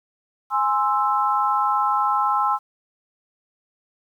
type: chord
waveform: sine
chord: Ab augmented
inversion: none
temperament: equal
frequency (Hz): 830.6 / 1046.5 / 1318.5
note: Ab5 / C6 / E6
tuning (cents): 0 / 0 / 0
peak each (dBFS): -22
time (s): 0.5-2.59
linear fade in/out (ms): 50
effects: 9-bit